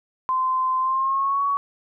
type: tone with pitch glide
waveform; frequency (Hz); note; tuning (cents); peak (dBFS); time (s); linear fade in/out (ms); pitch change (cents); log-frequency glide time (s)
sine; 1035 to 1122.2; C6 to C#6; -19 to +21; -19; 0.29-1.57; 0; +140; 0.79-1.43
effects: none